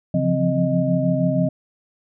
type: tone cluster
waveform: sine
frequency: 137.1 / 170.8 / 177.1 / 261.4 / 621 Hz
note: C#3 / F3 / F3 / C4 / D#5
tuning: -19 / -38 / +24 / -1 / -3 cents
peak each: -23 dBFS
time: 0.14-1.49 s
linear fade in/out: 5 ms
effects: none